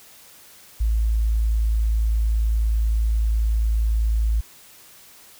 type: tone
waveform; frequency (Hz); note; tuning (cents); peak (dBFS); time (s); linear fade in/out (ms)
sine; 55; A1; 0; -17; 0.8-4.41; 10
effects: white hiss -48 dBFS RMS until 5.39 s